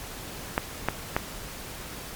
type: clicks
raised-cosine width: 0.5 ms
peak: -7 dBFS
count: 3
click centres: 0.579 / 0.886 / 1.165 s
effects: pink hiss -39 dBFS RMS until 2.15 s + MP3 96 kbps